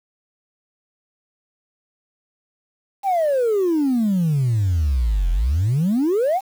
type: exponential two-way sweep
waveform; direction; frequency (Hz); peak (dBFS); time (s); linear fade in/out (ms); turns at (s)
sine; down then up; 819 to 41.2 to 819; -14; 3.03-6.41; 50; 5.31
effects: tanh soft clip ceiling -14 dBFS + 7-bit